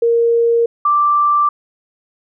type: tone pair in turn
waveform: sine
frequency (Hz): 466.2 / 1174.8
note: A#4 / D6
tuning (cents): 0 / 0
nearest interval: octave + major third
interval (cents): 1600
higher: second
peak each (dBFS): -10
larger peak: neither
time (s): 0.02-0.66 / 0.85-1.49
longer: neither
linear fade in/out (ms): 5
effects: none